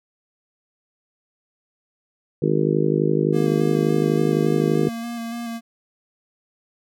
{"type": "harmonic tone", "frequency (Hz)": 51.8, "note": "G#1", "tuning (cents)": -4, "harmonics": [3, 4, 5, 6, 7, 8, 9], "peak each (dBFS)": [-22, -27, -28, -25, -23, -24, -26], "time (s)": [2.42, 4.89], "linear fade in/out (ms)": 5}
{"type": "tone with vibrato", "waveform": "square", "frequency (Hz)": 233.1, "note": "A#3", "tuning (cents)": 0, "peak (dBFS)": -28, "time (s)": [3.32, 5.61], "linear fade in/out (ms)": 50, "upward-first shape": "square", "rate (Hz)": 3.5, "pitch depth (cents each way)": 19}
{"effects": []}